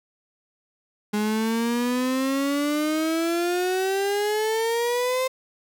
35% pulse exponential sweep, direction up, 207.7 to 523.3 Hz, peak -20 dBFS, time 1.13-5.28 s, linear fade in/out 10 ms, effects none

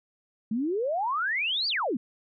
sine exponential two-way sweep, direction up then down, 208.4 to 4837 to 208.4 Hz, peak -25 dBFS, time 0.51-1.97 s, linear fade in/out 5 ms, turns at 1.68 s, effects none

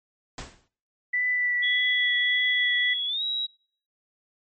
pink noise with exponential decay, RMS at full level -33 dBFS, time 0.38-0.68 s, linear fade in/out 2 ms, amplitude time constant 64 ms
sine tone with vibrato, 1975.5 Hz, B6, in tune, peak -22 dBFS, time 1.13-2.94 s, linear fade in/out 10 ms, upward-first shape triangle, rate 1.7 Hz, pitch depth 17 cents each way
sine tone with pitch glide, 3358 to 3857 Hz, G#7 to B7, +18 to -42 cents, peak -25 dBFS, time 1.62-3.47 s, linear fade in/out 20 ms, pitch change +240 cents, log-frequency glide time 3.06-3.23 s
effects noise-tail reverb RT60 0.5 s tail -22 dB re dry + MP3 32 kbps

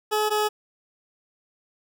20% pulse tone pair in turn, 425.8 / 423.7 Hz, G#4 / G#4, +43 / +35 cents, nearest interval unison, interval 8 cents, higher first, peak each -16 dBFS, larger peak neither, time 0.11-0.3 / 0.3-0.49 s, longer neither, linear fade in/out 20 ms, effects none

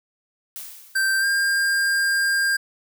blue noise with exponential decay, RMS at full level -33 dBFS, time 0.56-1.39 s, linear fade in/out 0 ms, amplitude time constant 180 ms
square tone with pitch glide, 1566 to 1602.6 Hz, G6 to G6, -2 to +38 cents, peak -19 dBFS, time 0.95-2.57 s, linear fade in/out 10 ms, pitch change +40 cents, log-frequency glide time 1.2-1.25 s
effects none

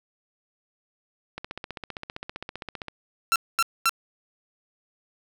click train, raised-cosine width 0.3 ms, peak -18 dBFS, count 24, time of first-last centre 1.38-2.883 s, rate 15.3 Hz
sawtooth tone bursts, 1352 Hz, E6, 43 cents sharp, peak -15 dBFS, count 3, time 3.32-3.894 s, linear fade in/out 0 ms, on 38 ms, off 230 ms
effects none

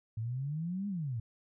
sine exponential two-way sweep, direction up then down, 107.5 to 207.7 to 107.5 Hz, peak -33 dBFS, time 0.17-1.2 s, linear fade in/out 5 ms, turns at 0.88 s, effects none

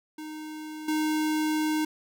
square tone with level steps, 308.9 Hz, D#4, 12 cents flat, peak -37 / -25 dBFS, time 0.18-1.85 s, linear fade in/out 5 ms, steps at 0.88 s, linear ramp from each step 5 ms, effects none

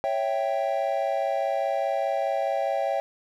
triangle chord, C# diminished, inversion none, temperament equal, 554.4 / 659.3 / 784 Hz, C#5 / E5 / G5, 0 / 0 / 0 cents, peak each -26 dBFS, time 0.04-3 s, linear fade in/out 0 ms, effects none

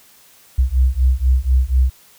sine beating tone pair, 62.2 / 66.3 Hz, B1 / C2, +13 / +23 cents, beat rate 4.1 Hz, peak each -15 dBFS, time 0.58-1.9 s, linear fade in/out 10 ms, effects white hiss -49 dBFS RMS until 2.18 s

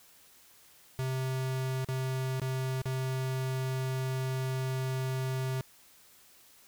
square tone with dropouts, 130.81 Hz, C3, in tune, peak -31 dBFS, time 0.99-5.61 s, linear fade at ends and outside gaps 0 ms, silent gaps 1.846-1.887 / 2.398-2.417 / 2.817-2.856 s, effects white hiss -59 dBFS RMS until 6.67 s

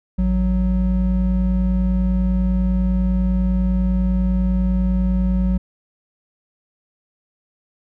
triangle tone pair together, 55 / 185 Hz, A1 / F#3, 0 / 0 cents, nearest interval octave + major sixth, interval 2100 cents, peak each -16 dBFS, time 0.18-5.58 s, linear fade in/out 10 ms, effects none

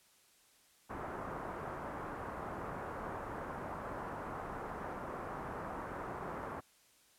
white low-pass noise, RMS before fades -43 dBFS, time 0.89-6.61 s, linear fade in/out 20 ms, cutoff 1300 Hz, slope 24 dB/octave, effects white hiss -67 dBFS RMS until 7.18 s + low-pass 12000 Hz 12 dB/octave

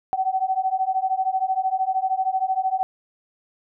sine beating tone pair, 752 / 765 Hz, F#5 / G5, +28 / -42 cents, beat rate 13 Hz, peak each -23 dBFS, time 0.13-2.83 s, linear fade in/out 0 ms, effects none

